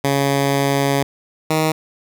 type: tone pair in turn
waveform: 10% pulse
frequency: 139.3 / 157.22 Hz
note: C#3 / D#3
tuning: +9 / +18 cents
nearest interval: major second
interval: 209 cents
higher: second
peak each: -7 dBFS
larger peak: neither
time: 0.04-1.03 / 1.5-1.72 s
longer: first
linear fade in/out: 5 ms
effects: none